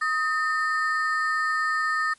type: ring-modulated tone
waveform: triangle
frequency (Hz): 1532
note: G6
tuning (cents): -40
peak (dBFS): -17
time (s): 0.01-2.14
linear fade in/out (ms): 10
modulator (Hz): 276
effects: white hiss -58 dBFS RMS until 2.18 s + MP3 48 kbps